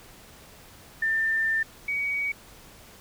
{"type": "tone pair in turn", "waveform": "sine", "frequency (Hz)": [1791, 2257], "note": ["A6", "C#7"], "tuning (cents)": [30, 31], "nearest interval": "major third", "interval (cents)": 401, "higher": "second", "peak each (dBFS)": [-22, -25], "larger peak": "first", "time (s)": [[1.02, 1.63], [1.88, 2.32]], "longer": "first", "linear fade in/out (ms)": 5, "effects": ["pink hiss -50 dBFS RMS until 3 s"]}